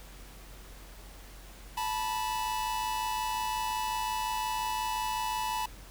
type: tone pair together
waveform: 45% pulse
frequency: 874.4 / 980 Hz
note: A5 / B5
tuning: -11 / -14 cents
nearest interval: major second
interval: 197 cents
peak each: -33 / -33 dBFS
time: 1.77-5.66 s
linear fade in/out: 5 ms
effects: added 46 Hz sine -48 dBFS peak until 5.9 s + pink hiss -52 dBFS RMS until 5.9 s